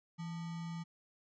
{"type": "tone with sample-and-hold", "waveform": "sine", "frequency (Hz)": 166.8, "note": "E3", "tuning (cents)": 21, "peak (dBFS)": -39, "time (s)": [0.18, 0.84], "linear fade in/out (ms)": 20, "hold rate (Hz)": 1050, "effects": ["resampled to 16000 Hz"]}